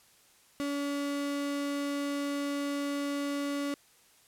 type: tone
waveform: 35% pulse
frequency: 284.3 Hz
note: C#4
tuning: 44 cents sharp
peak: -29 dBFS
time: 0.6-3.74 s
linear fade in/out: 0 ms
effects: white hiss -62 dBFS RMS until 4.27 s + low-pass 12000 Hz 12 dB/octave